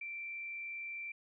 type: tone with frequency modulation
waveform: sine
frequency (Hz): 2349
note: D7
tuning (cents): 0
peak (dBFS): -40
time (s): 0.01-1.12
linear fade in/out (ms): 5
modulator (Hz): 65.2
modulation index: 0.45
effects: none